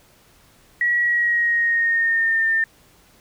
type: tone with pitch glide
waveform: sine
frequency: 1921 to 1802.7 Hz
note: B6 to A6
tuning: -48 to +42 cents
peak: -16 dBFS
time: 0.81-2.64 s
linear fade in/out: 2 ms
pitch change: -110 cents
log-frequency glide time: 1.01-2.47 s
effects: pink hiss -54 dBFS RMS until 3.2 s